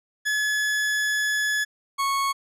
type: tone pair in turn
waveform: 40% pulse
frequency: 1706 / 1103.1 Hz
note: G#6 / C#6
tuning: +46 / -9 cents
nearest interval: minor sixth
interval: 755 cents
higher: first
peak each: -21 dBFS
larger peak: neither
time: 0.25-1.65 / 1.98-2.33 s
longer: first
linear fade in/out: 20 ms
effects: low-pass 12000 Hz 12 dB/octave